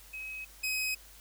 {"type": "tone pair in turn", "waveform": ["sine", "sawtooth"], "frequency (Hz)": [2549, 2531], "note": ["D#7", "D#7"], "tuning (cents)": [41, 29], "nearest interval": "unison", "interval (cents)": 12, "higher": "first", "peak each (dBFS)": [-38, -27], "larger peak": "second", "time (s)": [[0.13, 0.45], [0.63, 0.95]], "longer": "neither", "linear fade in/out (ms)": 10, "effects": ["added 50 Hz sine -56 dBFS peak until 1.2 s", "white hiss -55 dBFS RMS until 1.2 s"]}